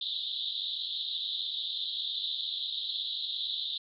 pink band-pass noise, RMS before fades -35 dBFS, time 0.01-3.78 s, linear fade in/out 5 ms, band 3400 to 4000 Hz, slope 96 dB/octave, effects none

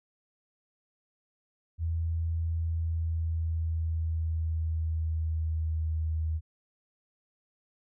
sine tone with pitch glide, 82.4 to 79.5 Hz, E2 to D#2, 0 to +38 cents, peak -27 dBFS, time 1.78-6.41 s, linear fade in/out 50 ms, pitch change -62 cents, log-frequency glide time 2.5-5.86 s, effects none

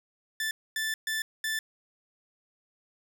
sawtooth tone bursts at uneven times, 1760 Hz, A6, in tune, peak -25 dBFS, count 4, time 0.4-0.51 / 0.76-0.94 / 1.07-1.22 / 1.44-1.59 s, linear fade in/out 2 ms, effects none

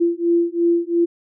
sine beating tone pair, 340 / 342.9 Hz, F4 / F4, -46 / -32 cents, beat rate 2.9 Hz, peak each -18 dBFS, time 0-1.06 s, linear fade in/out 20 ms, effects none

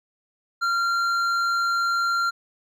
sine tone with hard clipping, 1381 Hz, F6, 20 cents flat, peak -22 dBFS, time 0.61-2.31 s, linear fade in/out 20 ms, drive 8 dB, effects none

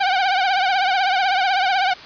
sawtooth tone with vibrato, 760 Hz, F#5, 46 cents sharp, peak -12 dBFS, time 0-1.94 s, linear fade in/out 10 ms, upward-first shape triangle, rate 16 Hz, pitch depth 110 cents each way, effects white hiss -38 dBFS RMS until 2.05 s + resampled to 11025 Hz

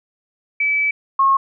sine tone pair in turn, 2300 / 1085.5 Hz, D7 / C#6, -37 / -37 cents, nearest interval octave + minor second, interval 1300 cents, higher first, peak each -15 / -11 dBFS, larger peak second, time 0.6-0.91 / 1.19-1.37 s, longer first, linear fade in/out 5 ms, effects none

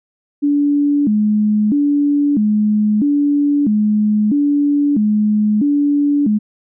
sine tone with vibrato, 246.9 Hz, B3, in tune, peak -11 dBFS, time 0.42-6.39 s, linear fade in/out 20 ms, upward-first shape square, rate 0.77 Hz, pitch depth 270 cents each way, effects none

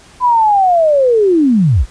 sine linear sweep, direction down, 1013 to 40 Hz, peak -7 dBFS, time 0.2-1.86 s, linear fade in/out 50 ms, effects pink hiss -42 dBFS RMS until 1.9 s + resampled to 22050 Hz

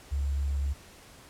sine tone with sample-and-hold, 70 Hz, C#2, 18 cents sharp, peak -26 dBFS, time 0.11-0.74 s, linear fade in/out 20 ms, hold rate 7350 Hz, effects pink hiss -52 dBFS RMS until 1.29 s + low-pass 12000 Hz 12 dB/octave

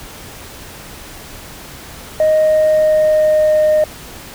sine tone with pitch glide, 622.3 to 614.4 Hz, D#5 to D#5, 0 to -22 cents, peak -7 dBFS, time 2.2-3.84 s, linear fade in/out 2 ms, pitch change -22 cents, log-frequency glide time 2.33-3.66 s, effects tanh soft clip ceiling -7 dBFS + pink hiss -34 dBFS RMS until 4.34 s

